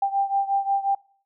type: beating tone pair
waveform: sine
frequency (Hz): 789 / 794.6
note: G5 / G5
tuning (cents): +11 / +23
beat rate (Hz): 5.6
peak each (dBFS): -22 / -25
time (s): 0.02-0.95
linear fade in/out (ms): 5
effects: noise-tail reverb RT60 0.5 s tail -24 dB re dry